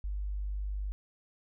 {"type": "tone", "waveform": "sine", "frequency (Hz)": 49.86, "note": "G1", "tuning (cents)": 30, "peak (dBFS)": -32, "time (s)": [0.04, 0.92], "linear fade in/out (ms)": 0, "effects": []}